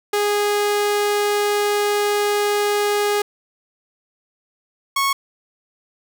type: tone pair in turn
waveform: sawtooth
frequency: 412.7 / 1101.8 Hz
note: G#4 / C#6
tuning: -11 / -11 cents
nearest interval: octave + perfect fourth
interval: 1700 cents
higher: second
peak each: -13 / -13 dBFS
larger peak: neither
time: 0.13-3.22 / 4.96-5.13 s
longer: first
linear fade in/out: 5 ms
effects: none